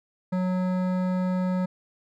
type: tone with hard clipping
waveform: triangle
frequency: 183.7 Hz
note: F#3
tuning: 12 cents flat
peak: -25 dBFS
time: 0.32-1.66 s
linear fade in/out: 10 ms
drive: 18 dB
effects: none